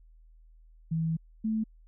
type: tone pair in turn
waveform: sine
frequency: 162.1 / 219.3 Hz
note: E3 / A3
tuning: -29 / -6 cents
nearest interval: perfect fourth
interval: 523 cents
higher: second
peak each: -26 dBFS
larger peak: neither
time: 0.91-1.17 / 1.44-1.64 s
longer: first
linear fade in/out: 10 ms
effects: added 40 Hz sine -53 dBFS peak until 1.87 s